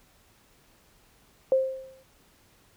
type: tone with exponential decay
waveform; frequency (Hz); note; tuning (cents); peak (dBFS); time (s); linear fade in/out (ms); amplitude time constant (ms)
sine; 527; C5; +12; -16; 1.52-2.03; 1; 110
effects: pink hiss -61 dBFS RMS until 2.76 s